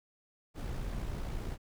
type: noise with amplitude modulation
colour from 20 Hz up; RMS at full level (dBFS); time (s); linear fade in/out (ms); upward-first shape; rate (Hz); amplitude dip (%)
brown; -36; 0.54-1.58; 50; sine; 59.3; 35
effects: none